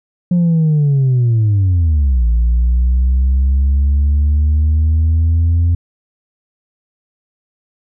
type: linear two-way sweep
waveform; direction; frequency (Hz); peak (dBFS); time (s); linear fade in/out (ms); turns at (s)
sine; down then up; 178.8 to 56.7 to 85.8; -7; 0.31-5.75; 5; 2.26
effects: tanh soft clip ceiling -8 dBFS